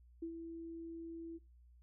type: tone with ADSR envelope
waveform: sine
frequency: 331.1 Hz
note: E4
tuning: 8 cents sharp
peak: -38 dBFS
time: 0.22-1.39 s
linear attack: 7 ms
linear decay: 88 ms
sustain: -6 dB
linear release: 30 ms
effects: noise-tail reverb RT60 0.2 s tail -18 dB re dry + added 60 Hz sine -60 dBFS peak until 1.82 s